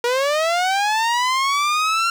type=linear sweep; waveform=sawtooth; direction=up; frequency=470.3 to 1379 Hz; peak=-13 dBFS; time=0.04-2.1 s; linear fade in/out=2 ms; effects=low-pass 7000 Hz 12 dB/octave + 7-bit